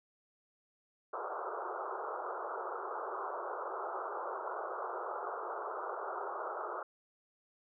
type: band-pass noise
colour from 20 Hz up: white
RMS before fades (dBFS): -40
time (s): 1.13-6.83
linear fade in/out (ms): 5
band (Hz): 360 to 1400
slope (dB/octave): 96
effects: none